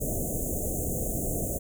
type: band-stop noise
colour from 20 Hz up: pink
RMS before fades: -30 dBFS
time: 0-1.59 s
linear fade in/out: 20 ms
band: 710 to 6500 Hz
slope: 96 dB/octave
effects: none